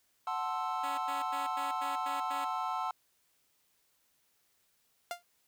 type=chord; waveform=triangle; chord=F# half-diminished seventh; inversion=none; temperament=equal; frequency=740 / 880 / 1046.5 / 1318.5 Hz; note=F#5 / A5 / C6 / E6; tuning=0 / 0 / 0 / 0 cents; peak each=-36 dBFS; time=0.27-2.91 s; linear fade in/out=2 ms
type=tone bursts; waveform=5% pulse; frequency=279.6 Hz; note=C#4; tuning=15 cents sharp; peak=-30 dBFS; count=7; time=0.83-2.45 s; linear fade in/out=10 ms; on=150 ms; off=95 ms
type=tone with exponential decay; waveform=sawtooth; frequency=698.5 Hz; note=F5; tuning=in tune; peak=-28 dBFS; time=5.11-5.23 s; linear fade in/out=1 ms; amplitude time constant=24 ms
effects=white hiss -73 dBFS RMS until 5.47 s